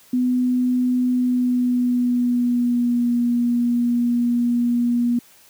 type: tone with pitch glide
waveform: sine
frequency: 250 to 240 Hz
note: B3 to B3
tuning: +21 to -49 cents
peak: -16 dBFS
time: 0.13-5.19 s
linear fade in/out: 5 ms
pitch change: -70 cents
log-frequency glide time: 1.12-3.13 s
effects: white hiss -51 dBFS RMS until 5.49 s + high-pass 60 Hz 12 dB/octave